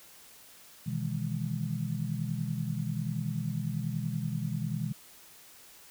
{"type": "chord", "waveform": "sine", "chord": "E major seventh", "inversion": "second", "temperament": "just", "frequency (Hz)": [123.61, 154.51, 164.81, 206], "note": ["B2", "D#3", "E3", "G#3"], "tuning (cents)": [2, -12, 0, -14], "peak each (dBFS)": [-35, -35, -36, -37], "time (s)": [0.86, 4.93], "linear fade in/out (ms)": 10, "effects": ["white hiss -54 dBFS RMS until 5.9 s"]}